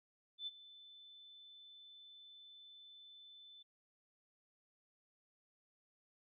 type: tone with ADSR envelope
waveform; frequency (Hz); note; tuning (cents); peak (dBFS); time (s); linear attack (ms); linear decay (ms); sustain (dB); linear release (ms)
sine; 3520; A7; 0; -39; 0.38-3.63; 89; 30; -17; 11
effects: none